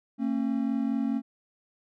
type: tone pair together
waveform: triangle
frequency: 226.4 / 271 Hz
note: A3 / C#4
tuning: +50 / -39 cents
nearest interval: minor third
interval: 311 cents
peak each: -26 dBFS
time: 0.18-1.22 s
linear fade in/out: 50 ms
effects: none